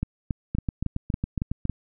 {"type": "two click trains", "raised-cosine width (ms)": 5, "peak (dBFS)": [-14, -13], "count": [9, 7], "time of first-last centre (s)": [[0.55, 1.653], [0.03, 1.697]], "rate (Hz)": [7.25, 3.6], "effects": []}